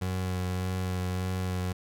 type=tone with vibrato; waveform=30% pulse; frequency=92 Hz; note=F#2; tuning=9 cents flat; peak=-26 dBFS; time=0.01-1.73 s; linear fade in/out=10 ms; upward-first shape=sine; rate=1.7 Hz; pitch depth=16 cents each way; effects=none